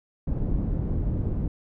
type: low-pass noise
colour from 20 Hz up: pink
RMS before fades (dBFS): -26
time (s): 0.27-1.48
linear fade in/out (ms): 5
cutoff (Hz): 240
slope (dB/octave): 12
effects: none